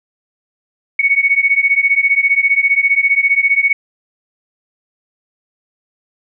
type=beating tone pair; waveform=sine; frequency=2217 / 2232 Hz; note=C#7 / C#7; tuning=0 / +11 cents; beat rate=15 Hz; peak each=-13 dBFS; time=0.99-3.73 s; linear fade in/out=5 ms; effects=none